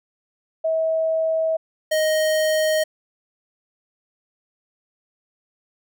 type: tone pair in turn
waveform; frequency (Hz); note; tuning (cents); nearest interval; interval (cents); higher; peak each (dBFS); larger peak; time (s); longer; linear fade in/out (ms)
sine / square; 644 / 623.9; E5 / D#5; -41 / +5; minor second; 54; first; -18; neither; 0.64-1.57 / 1.91-2.84; neither; 10
effects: none